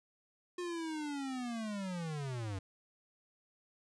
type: linear sweep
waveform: square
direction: down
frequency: 359.7 to 92.3 Hz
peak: -38 dBFS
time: 0.58-2.59 s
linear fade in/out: 5 ms
effects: resampled to 22050 Hz